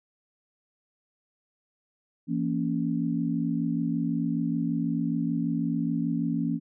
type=chord; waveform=sine; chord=A# diminished; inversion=second; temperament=just; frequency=167.82 / 233.1 / 279.7 Hz; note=E3 / A#3 / C#4; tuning=+31 / 0 / +16 cents; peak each=-29 dBFS; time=2.27-6.6 s; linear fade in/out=50 ms; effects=none